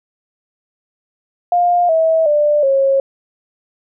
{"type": "tone with pitch steps", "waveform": "sine", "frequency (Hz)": [705, 646.5, 592.8, 543.6], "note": ["F5", "E5", "D5", "C#5"], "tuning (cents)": [16, -34, 16, -34], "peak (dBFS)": -10, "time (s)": [1.52, 3], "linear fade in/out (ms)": 2, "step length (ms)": 370, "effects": []}